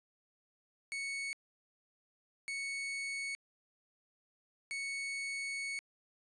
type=tone bursts at uneven times; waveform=40% pulse; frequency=2217 Hz; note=C#7; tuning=in tune; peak=-36 dBFS; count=3; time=0.92-1.33 / 2.48-3.35 / 4.71-5.79 s; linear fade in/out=0 ms; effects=resampled to 22050 Hz